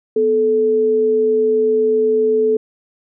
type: tone pair together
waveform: sine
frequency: 246.9 / 436.1 Hz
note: B3 / A4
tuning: 0 / -15 cents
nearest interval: minor seventh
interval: 985 cents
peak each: -24 / -12 dBFS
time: 0.16-2.57 s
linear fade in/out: 5 ms
effects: none